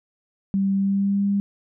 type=tone with pitch glide; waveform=sine; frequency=195.4 to 200.2 Hz; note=G3 to G3; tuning=-5 to +37 cents; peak=-18 dBFS; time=0.54-1.4 s; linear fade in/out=0 ms; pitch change=+42 cents; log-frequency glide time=0.75-1.24 s; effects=none